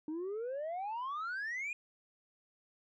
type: exponential sweep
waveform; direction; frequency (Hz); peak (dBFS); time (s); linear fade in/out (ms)
sine; up; 300 to 2489; -34; 0.08-1.73; 2
effects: tanh soft clip ceiling -35 dBFS